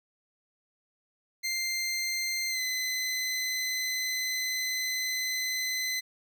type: tone with pitch glide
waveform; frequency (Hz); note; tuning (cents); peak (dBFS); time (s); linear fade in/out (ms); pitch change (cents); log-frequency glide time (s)
20% pulse; 2093 to 2031; C7 to B6; 0 to +48; -24; 1.43-6.01; 20; -52; 2.49-2.61
effects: none